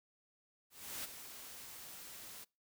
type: noise with ADSR envelope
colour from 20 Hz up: white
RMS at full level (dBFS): -42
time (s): 0.7-2.45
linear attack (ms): 340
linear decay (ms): 21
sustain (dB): -9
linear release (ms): 20
effects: noise-tail reverb RT60 0.3 s tail -26 dB re dry